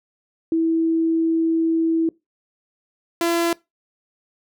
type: tone pair in turn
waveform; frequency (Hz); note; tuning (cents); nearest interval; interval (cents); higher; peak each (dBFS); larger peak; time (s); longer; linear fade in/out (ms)
sine / sawtooth; 326.8 / 338.6; E4 / E4; -15 / +46; minor second; 61; second; -16 / -14; second; 0.52-2.09 / 3.21-3.53; first; 2
effects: noise-tail reverb RT60 0.2 s tail -22 dB re dry